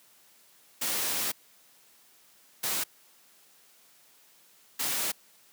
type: noise bursts at uneven times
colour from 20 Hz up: white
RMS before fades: -30 dBFS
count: 3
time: 0.81-1.32 / 2.63-2.84 / 4.79-5.12 s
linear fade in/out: 10 ms
effects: white hiss -60 dBFS RMS until 5.52 s + high-pass 150 Hz 12 dB/octave